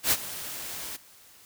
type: noise with ADSR envelope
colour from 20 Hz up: white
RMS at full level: -21 dBFS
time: 0.03-0.97 s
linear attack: 85 ms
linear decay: 47 ms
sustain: -16 dB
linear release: 14 ms
effects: white hiss -54 dBFS RMS until 1.45 s